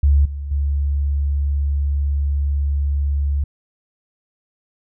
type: tone with level steps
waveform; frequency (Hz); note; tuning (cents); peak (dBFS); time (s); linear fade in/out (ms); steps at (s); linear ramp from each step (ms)
sine; 71; C#2; +42; -10 / -24 / -16; 0.03-3.44; 5; 0.25 / 0.51; 5
effects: none